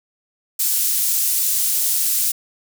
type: high-pass noise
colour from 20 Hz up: pink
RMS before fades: -19 dBFS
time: 0.59-2.32 s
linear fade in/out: 10 ms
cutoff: 8700 Hz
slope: 12 dB/octave
effects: none